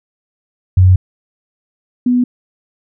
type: tone pair in turn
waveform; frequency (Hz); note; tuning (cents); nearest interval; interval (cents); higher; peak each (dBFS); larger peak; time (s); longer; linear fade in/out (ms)
sine; 92.5 / 246.9; F#2 / B3; 0 / 0; octave + perfect fourth; 1700; second; -4 / -9; first; 0.77-0.96 / 2.06-2.24; first; 5
effects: none